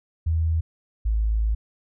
sine tone pair in turn, 81.1 / 54.16 Hz, E2 / A1, -28 / -27 cents, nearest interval perfect fifth, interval 699 cents, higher first, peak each -19 / -19 dBFS, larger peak neither, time 0.26-0.61 / 1.05-1.55 s, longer second, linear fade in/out 10 ms, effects none

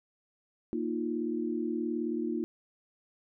sine chord, Bb suspended fourth, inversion none, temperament just, 233.1 / 310.8 / 349.6 Hz, Bb3 / Eb4 / F4, 0 / -2 / +2 cents, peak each -34 dBFS, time 0.73-2.44 s, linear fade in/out 0 ms, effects none

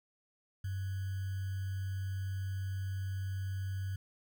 sine tone with sample-and-hold, 95.8 Hz, G2, 39 cents flat, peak -34 dBFS, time 0.64-3.96 s, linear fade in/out 5 ms, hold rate 1575 Hz, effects none

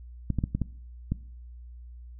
clicks, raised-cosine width 5 ms, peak -14 dBFS, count 6, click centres 0.303 / 0.387 / 0.439 / 0.55 / 0.617 / 1.12 s, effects noise-tail reverb RT60 0.6 s tail -21 dB re dry + added 60 Hz sine -42 dBFS peak until 2.19 s

